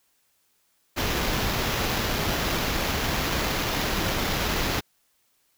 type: noise with sample-and-hold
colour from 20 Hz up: pink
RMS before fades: -26 dBFS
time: 0.96-4.81 s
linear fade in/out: 20 ms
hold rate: 8820 Hz
effects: white hiss -68 dBFS RMS until 5.57 s